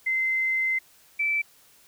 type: tone pair in turn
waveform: sine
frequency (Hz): 2069 / 2322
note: C7 / D7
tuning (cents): -20 / -20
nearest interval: major second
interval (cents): 200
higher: second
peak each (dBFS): -22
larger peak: neither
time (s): 0.06-0.79 / 1.19-1.42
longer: first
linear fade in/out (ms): 10
effects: white hiss -57 dBFS RMS until 1.87 s